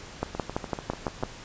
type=two click trains; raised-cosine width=1 ms; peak=-12 / -19 dBFS; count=7 / 7; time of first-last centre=0.23-1.235 / 0.35-1.227 s; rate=5.97 / 6.84 Hz; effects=pink hiss -44 dBFS RMS until 1.44 s + resampled to 16000 Hz